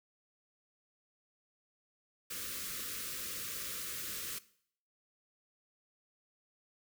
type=band-stop noise; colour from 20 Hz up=white; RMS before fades=-41 dBFS; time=2.3-4.39 s; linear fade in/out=10 ms; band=570 to 1100 Hz; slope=96 dB/octave; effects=noise-tail reverb RT60 0.6 s tail -18 dB re dry